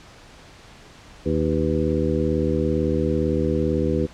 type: harmonic tone with a mistuned harmonic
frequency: 77.8 Hz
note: D#2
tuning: in tune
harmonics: 1 / 2 / 3 / 4 / 5 / 6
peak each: -26 / -26 / -26 / -26 / -26 / -26 dBFS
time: 1.25-4.07 s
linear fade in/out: 20 ms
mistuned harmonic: 6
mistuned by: +96 cents
effects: pink hiss -46 dBFS RMS until 4.13 s + low-pass 6000 Hz 12 dB/octave